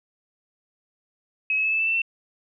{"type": "tone with pitch steps", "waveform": "sine", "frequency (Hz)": [2557, 2579, 2602, 2624, 2647, 2670, 2693], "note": ["D#7", "E7", "E7", "E7", "E7", "E7", "E7"], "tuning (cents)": [47, -39, -23, -9, 7, 22, 36], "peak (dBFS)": -20, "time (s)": [1.5, 2.018], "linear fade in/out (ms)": 2, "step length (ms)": 74, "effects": []}